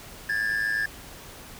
triangle tone pair together, 1643.8 / 1752 Hz, G#6 / A6, -18 / -8 cents, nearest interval minor second, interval 110 cents, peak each -25 dBFS, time 0.29-0.86 s, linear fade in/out 5 ms, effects pink hiss -44 dBFS RMS until 1.59 s

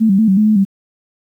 sine tone with pitch steps, 221.6 / 193.6 / 221 / 191.1 / 213.3 / 215.3 / 195.4 Hz, A3 / G3 / A3 / G3 / G#3 / A3 / G3, +13 / -21 / +8 / -44 / +46 / -37 / -5 cents, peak -8 dBFS, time 0-0.651 s, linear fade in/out 20 ms, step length 93 ms, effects 8-bit

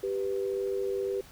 sine tone pair together, 392 / 493.9 Hz, G4 / B4, 0 / 0 cents, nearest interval major third, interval 400 cents, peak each -29 / -34 dBFS, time 0.03-1.21 s, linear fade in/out 5 ms, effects pink hiss -53 dBFS RMS until 1.31 s

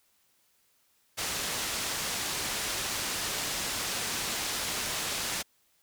white low-pass noise, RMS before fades -33 dBFS, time 1.17-5.43 s, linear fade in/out 20 ms, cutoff 7700 Hz, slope 12 dB/octave, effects white hiss -69 dBFS RMS until 5.82 s

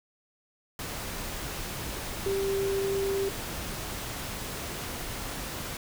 sine tone in noise, 392 Hz, G4, in tune, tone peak -26 dBFS, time 2.26-3.29 s, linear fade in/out 2 ms, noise pink, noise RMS -36 dBFS, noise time 0.79-5.77 s, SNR +7 dB, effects none

